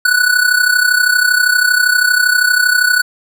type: tone with amplitude modulation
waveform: square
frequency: 1480 Hz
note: F#6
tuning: in tune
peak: -7 dBFS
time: 0.05-3.02 s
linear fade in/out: 5 ms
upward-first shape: sine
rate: 32.6 Hz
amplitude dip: 70%
effects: none